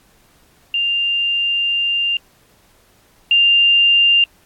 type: tone pair in turn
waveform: sine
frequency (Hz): 2794 / 2794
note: F7 / F7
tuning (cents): 0 / 0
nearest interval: unison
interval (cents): 0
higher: neither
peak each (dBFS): -15 / -9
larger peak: second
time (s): 0.74-2.17 / 3.31-4.24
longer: first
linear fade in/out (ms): 2
effects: pink hiss -54 dBFS RMS until 4.45 s + AAC 64 kbps